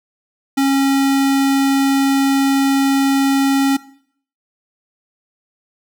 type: tone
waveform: square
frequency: 273.4 Hz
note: C#4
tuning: 24 cents flat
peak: -13 dBFS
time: 0.57-3.77 s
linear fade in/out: 10 ms
effects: noise-tail reverb RT60 0.6 s tail -19 dB re dry